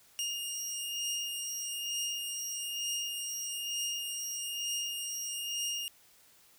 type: beating tone pair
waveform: 20% pulse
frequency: 2834 / 2835.1 Hz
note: F7 / F7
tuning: +25 / +25 cents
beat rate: 1.1 Hz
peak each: -31 / -36 dBFS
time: 0.19-5.88 s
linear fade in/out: 0 ms
effects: white hiss -62 dBFS RMS until 6.58 s